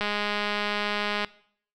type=click train; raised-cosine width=0.3 ms; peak=-12 dBFS; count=257; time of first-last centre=0.01-1.247 s; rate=207 Hz; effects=noise-tail reverb RT60 0.6 s tail -20 dB re dry